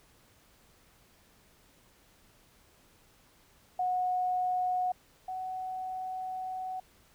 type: tone pair in turn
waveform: sine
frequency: 731 / 746.4 Hz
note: F#5 / F#5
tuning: -21 / +15 cents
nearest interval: unison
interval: 36 cents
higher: second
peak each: -27 / -34 dBFS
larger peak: first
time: 3.79-4.92 / 5.28-6.8 s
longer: second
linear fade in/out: 5 ms
effects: pink hiss -63 dBFS RMS until 7.14 s